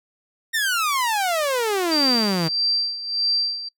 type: exponential sweep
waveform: sawtooth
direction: down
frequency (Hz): 1868 to 155.56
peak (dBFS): -16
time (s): 0.53-2.49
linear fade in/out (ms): 20
type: tone with tremolo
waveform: sine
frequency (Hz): 4699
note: D8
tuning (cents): 0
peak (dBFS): -17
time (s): 1.91-3.69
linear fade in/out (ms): 10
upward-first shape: sine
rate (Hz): 1.6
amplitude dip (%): 75
effects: noise-tail reverb RT60 0.1 s tail -23 dB re dry